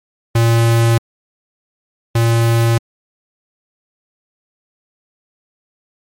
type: tone pair in turn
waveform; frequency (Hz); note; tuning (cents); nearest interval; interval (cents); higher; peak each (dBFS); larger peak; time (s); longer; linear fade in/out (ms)
square; 115.7 / 115.7; A#2 / A#2; -13 / -13; unison; 0; neither; -10 / -11; first; 0.35-0.98 / 2.15-2.78; neither; 5
effects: MP3 64 kbps